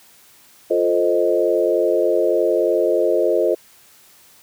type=chord; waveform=sine; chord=F dominant seventh; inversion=none; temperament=equal; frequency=349.2 / 440 / 523.3 / 622.3 Hz; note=F4 / A4 / C5 / Eb5; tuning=0 / 0 / 0 / 0 cents; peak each=-20 dBFS; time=0.7-3.55 s; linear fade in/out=10 ms; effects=white hiss -50 dBFS RMS until 4.42 s + high-pass 60 Hz 12 dB/octave